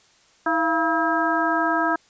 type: harmonic tone with a mistuned harmonic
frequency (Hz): 322.5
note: E4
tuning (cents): -38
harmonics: 1 / 2 / 3 / 4 / 5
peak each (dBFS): -25 / -25 / -25 / -25 / -25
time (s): 0.46-1.96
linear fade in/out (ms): 5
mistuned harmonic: 2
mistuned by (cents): +99
effects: white hiss -57 dBFS RMS until 2.09 s + resampled to 16000 Hz